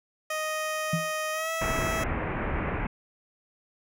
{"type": "tone with pitch glide", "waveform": "15% pulse", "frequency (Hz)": [622.3, 651.4], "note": ["D#5", "E5"], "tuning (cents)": [0, -21], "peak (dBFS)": -22, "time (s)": [0.3, 2.04], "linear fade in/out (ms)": 5, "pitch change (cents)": 79, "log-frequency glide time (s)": [1.32, 1.51]}
{"type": "tone with exponential decay", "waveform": "sine", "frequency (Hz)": 164.81, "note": "E3", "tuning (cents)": 0, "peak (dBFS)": -21, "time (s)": [0.93, 1.12], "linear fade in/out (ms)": 5, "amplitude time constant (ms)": 40}
{"type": "low-pass noise", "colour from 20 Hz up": "pink", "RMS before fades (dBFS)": -30, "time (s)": [1.61, 2.87], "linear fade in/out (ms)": 5, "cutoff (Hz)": 2400, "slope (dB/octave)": 48}
{"effects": []}